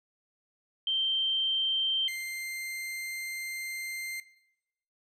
sine / 40% pulse tone pair in turn, 3136 / 2093 Hz, G7 / C7, 0 / 0 cents, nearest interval perfect fifth, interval 700 cents, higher first, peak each -26 / -33 dBFS, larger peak first, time 0.87-2.08 / 2.08-4.2 s, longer second, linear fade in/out 2 ms, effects noise-tail reverb RT60 0.8 s tail -18 dB re dry + resampled to 32000 Hz

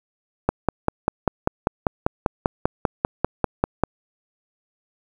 click train, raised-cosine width 1 ms, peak -3 dBFS, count 18, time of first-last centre 0.49-3.836 s, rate 5.08 Hz, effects 7-bit

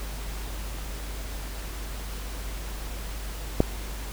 click, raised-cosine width 2 ms, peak -4 dBFS, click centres 3.604 s, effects added 50 Hz sine -33 dBFS peak until 4.12 s + pink hiss -40 dBFS RMS until 4.12 s

